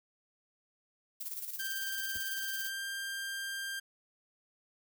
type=noise with tremolo; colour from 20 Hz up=violet; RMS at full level=-39 dBFS; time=1.2-2.7 s; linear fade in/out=10 ms; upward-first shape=square; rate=18 Hz; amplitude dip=55%
type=tone with pitch glide; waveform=sawtooth; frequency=1577 to 1589.8 Hz; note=G6 to G6; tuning=+10 to +24 cents; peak=-33 dBFS; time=1.59-3.8 s; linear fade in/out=10 ms; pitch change=+14 cents; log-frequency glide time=2.65-2.84 s
type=noise with exponential decay; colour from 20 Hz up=brown; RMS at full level=-42 dBFS; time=2.15-2.23 s; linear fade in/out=0 ms; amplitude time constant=16 ms
effects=none